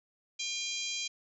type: harmonic tone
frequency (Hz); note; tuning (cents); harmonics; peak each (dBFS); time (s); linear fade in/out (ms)
802; G5; +39; 3 / 4 / 5 / 6 / 7 / 8 / 9; -40 / -39 / -41 / -42 / -45 / -41 / -44; 0.39-1.08; 10
effects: none